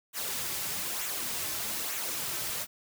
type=noise with flanger; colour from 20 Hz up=white; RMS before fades=-34 dBFS; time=0.13-2.67 s; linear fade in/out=50 ms; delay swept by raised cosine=0.2 to 4.3 ms; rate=1.1 Hz; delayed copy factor=-0.55; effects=none